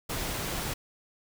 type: noise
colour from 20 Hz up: pink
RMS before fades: -33 dBFS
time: 0.09-0.74 s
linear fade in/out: 10 ms
effects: none